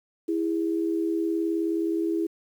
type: tone pair together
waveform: sine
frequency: 329.6 / 408.8 Hz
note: E4 / G#4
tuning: 0 / -27 cents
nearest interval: major third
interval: 373 cents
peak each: -24 / -30 dBFS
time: 0.28-2.27 s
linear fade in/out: 10 ms
effects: 9-bit